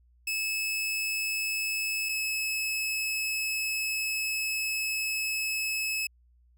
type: tone pair in turn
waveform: sawtooth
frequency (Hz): 2600 / 2589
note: E7 / E7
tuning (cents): -24 / -32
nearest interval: unison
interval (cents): 8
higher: first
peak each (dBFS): -25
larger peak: neither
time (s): 0.27-2.09 / 2.09-6.07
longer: second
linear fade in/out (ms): 5
effects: added 60 Hz sine -59 dBFS peak until 6.57 s